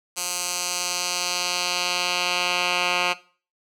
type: tone with band-pass filter sweep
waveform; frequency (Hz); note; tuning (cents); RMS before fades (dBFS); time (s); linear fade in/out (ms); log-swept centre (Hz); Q
10% pulse; 178.1; F3; +34; -25; 0.16-3.14; 20; 8000 to 2400; 1.2
effects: noise-tail reverb RT60 0.4 s tail -18 dB re dry